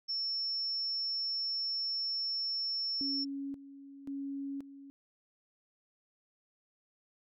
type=tone; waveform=sine; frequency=5400 Hz; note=E8; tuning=41 cents sharp; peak=-32 dBFS; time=0.08-3.25 s; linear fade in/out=20 ms
type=tone with tremolo; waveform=sine; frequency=277.2 Hz; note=C#4; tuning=in tune; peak=-36 dBFS; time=3.01-4.9 s; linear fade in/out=0 ms; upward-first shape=square; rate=0.94 Hz; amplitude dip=75%
effects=none